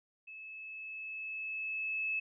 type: tone with level ramp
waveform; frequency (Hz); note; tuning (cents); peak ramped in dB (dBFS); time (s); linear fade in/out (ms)
sine; 2600; E7; -24; -46 to -31; 0.27-2.2; 10
effects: none